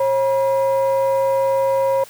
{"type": "tone pair together", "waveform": "sine", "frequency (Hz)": [540.5, 963], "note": ["C#5", "B5"], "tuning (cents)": [-44, -44], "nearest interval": "minor seventh", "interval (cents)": 1000, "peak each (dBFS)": [-14, -20], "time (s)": [0, 2.04], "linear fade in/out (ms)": 5, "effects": ["tanh soft clip ceiling -11 dBFS", "white hiss -43 dBFS RMS until 2.09 s"]}